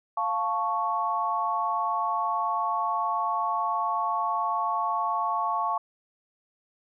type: chord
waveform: sine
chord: F augmented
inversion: none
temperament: equal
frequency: 698.5 / 880 / 1108.7 Hz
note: F5 / A5 / C#6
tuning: 0 / 0 / 0 cents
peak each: -31 / -29 / -27 dBFS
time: 0.17-5.78 s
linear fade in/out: 5 ms
effects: none